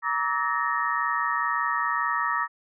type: tone cluster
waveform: sine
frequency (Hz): 945 / 1148 / 1290 / 1729 / 1854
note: A#5 / D6 / E6 / A6 / A#6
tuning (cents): +23 / -40 / -38 / -31 / -10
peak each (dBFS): -31 / -28 / -28 / -36 / -29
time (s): 0.02-2.48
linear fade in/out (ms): 50
effects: none